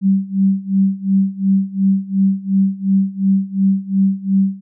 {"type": "tone with tremolo", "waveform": "sine", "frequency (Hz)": 193.9, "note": "G3", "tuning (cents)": -19, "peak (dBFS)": -9, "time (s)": [0.01, 4.61], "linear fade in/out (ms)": 50, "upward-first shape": "sine", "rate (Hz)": 2.8, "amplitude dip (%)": 90, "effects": []}